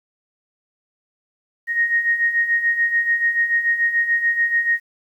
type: beating tone pair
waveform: sine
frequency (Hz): 1862 / 1868.9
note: A#6 / A#6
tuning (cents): -2 / +4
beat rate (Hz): 6.9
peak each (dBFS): -23 / -17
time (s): 1.67-4.8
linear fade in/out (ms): 50
effects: 9-bit